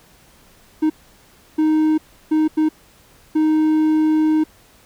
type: tone bursts at uneven times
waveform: triangle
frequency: 311.1 Hz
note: D#4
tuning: in tune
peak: -11 dBFS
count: 5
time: 0.82-0.9 / 1.58-1.98 / 2.31-2.48 / 2.57-2.69 / 3.35-4.44 s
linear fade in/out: 10 ms
effects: pink hiss -51 dBFS RMS until 4.85 s